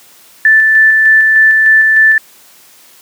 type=tone with tremolo; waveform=sine; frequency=1760 Hz; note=A6; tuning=in tune; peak=-3 dBFS; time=0.45-2.18 s; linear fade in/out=2 ms; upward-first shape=square; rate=3.3 Hz; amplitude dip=25%; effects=white hiss -42 dBFS RMS until 3.01 s + high-pass 150 Hz 12 dB/octave